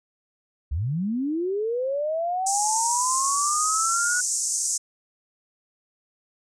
sine linear sweep, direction up, 61.74 to 1474 Hz, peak -23 dBFS, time 0.71-4.21 s, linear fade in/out 10 ms
white band-pass noise, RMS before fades -26 dBFS, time 2.46-4.78 s, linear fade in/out 10 ms, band 5900 to 8600 Hz, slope 48 dB/octave
effects none

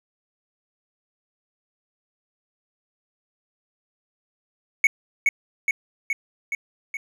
triangle tone with echo, 2217 Hz, C#7, in tune, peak -10 dBFS, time 4.84-4.87 s, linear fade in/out 2 ms, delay 420 ms, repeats 5, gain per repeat -3 dB, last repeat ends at 6.97 s, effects none

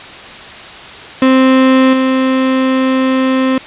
35% pulse tone with level steps, 261.6 Hz, C4, in tune, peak -4 / -8 dBFS, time 1.22-3.58 s, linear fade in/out 2 ms, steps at 1.93 s, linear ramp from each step 5 ms, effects white hiss -30 dBFS RMS until 3.66 s + resampled to 8000 Hz

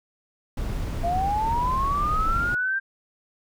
brown noise, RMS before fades -28 dBFS, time 0.57-2.55 s, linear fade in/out 5 ms
sine linear sweep, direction up, 670 to 1591 Hz, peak -22 dBFS, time 1.03-2.8 s, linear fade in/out 20 ms
effects none

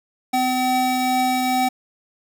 square tone pair together, 255.1 / 763 Hz, C4 / G5, -44 / -47 cents, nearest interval octave + perfect fifth, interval 1897 cents, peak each -23 / -20 dBFS, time 0.33-1.69 s, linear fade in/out 10 ms, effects none

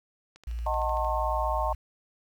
click train, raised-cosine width 0.2 ms, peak -33 dBFS, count 10, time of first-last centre 0.36-1.047 s, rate 13.1 Hz
sine tone, 57.8 Hz, A#1, 14 cents flat, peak -30 dBFS, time 0.47-1.75 s, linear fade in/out 5 ms
sine chord, D# diminished seventh, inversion none, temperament just, 622.3 / 746.7 / 896 / 1075.3 Hz, D#5 / F#5 / A5 / C6, 0 / +16 / +31 / +47 cents, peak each -31 / -34 / -30 / -32 dBFS, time 0.66-1.73 s, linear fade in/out 5 ms
effects 9-bit

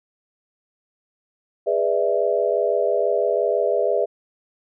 sine chord, E dominant seventh, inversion first, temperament just, 412 / 494.4 / 593.3 / 659.3 Hz, G#4 / B4 / D5 / E5, -14 / +2 / +18 / 0 cents, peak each -23 dBFS, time 1.66-4.06 s, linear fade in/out 20 ms, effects none

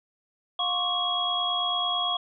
sine tone cluster, 711 / 1070 / 1139 / 3310 Hz, F5 / C6 / C#6 / G#7, +31 / +38 / +47 / -6 cents, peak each -31 / -33 / -33 / -26 dBFS, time 0.59-2.17 s, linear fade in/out 5 ms, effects none

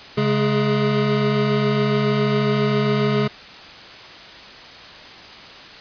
square tone cluster, 137 / 210.4 / 418.3 Hz, C#3 / G#3 / G#4, -20 / +23 / +12 cents, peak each -22 dBFS, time 0.17-3.28 s, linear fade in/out 10 ms, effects white hiss -39 dBFS RMS until 5.8 s + resampled to 11025 Hz

